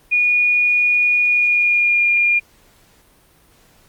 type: tone with pitch glide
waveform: sine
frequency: 2448 to 2412 Hz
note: D#7 to D7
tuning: -29 to +46 cents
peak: -12 dBFS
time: 0.11-2.4 s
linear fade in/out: 20 ms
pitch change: -25 cents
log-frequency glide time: 1.25-2.06 s
effects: pink hiss -53 dBFS RMS until 3.88 s + Opus 32 kbps